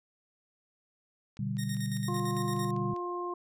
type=click train; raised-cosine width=0.2 ms; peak=-36 dBFS; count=9; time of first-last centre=1.37-2.964 s; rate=5.02 Hz
type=chord; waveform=sine; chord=G major; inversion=first; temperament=just; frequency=122.5 / 147 / 196 Hz; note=B2 / D3 / G3; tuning=-14 / +2 / 0 cents; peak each=-34 / -36 / -34 dBFS; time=1.39-2.94 s; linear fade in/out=5 ms
type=tone with tremolo; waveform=10% pulse; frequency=1857 Hz; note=A#6; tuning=7 cents flat; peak=-30 dBFS; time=1.58-2.71 s; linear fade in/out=10 ms; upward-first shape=square; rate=8.9 Hz; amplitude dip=65%
type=harmonic tone; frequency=353.3 Hz; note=F4; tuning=20 cents sharp; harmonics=1 / 2 / 3; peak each=-35 / -43 / -36 dBFS; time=2.08-3.34 s; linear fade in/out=5 ms
effects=none